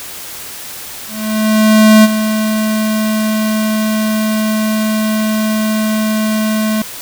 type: tone with ADSR envelope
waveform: square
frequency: 216.3 Hz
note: A3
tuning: 29 cents flat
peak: -3 dBFS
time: 1.07-6.82 s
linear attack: 970 ms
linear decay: 32 ms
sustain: -10 dB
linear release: 3 ms
effects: white hiss -28 dBFS RMS until 7.01 s